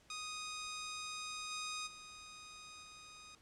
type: tone with level steps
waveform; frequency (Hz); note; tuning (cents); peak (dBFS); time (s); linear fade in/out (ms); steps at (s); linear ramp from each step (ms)
10% pulse; 1244.5; D#6; 0; -34 / -32 / -43 / -45; 0.1-3.35; 2; 1.5 / 1.86 / 2.82; 20
effects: pink hiss -67 dBFS RMS until 3.41 s + low-pass 9000 Hz 12 dB/octave